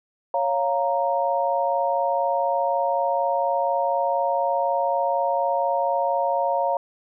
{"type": "chord", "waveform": "sine", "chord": "Bb minor", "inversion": "first", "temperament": "equal", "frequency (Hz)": [554.4, 698.5, 932.3], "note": ["Db5", "F5", "Bb5"], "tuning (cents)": [0, 0, 0], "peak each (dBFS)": -24, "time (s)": [0.34, 6.77], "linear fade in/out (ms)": 2, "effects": []}